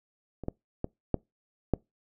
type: clicks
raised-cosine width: 2 ms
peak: -26 / -17 / -17 / -11 / -10 dBFS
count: 5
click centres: 0.437 / 0.484 / 0.844 / 1.143 / 1.737 s
effects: noise-tail reverb RT60 0.2 s tail -25 dB re dry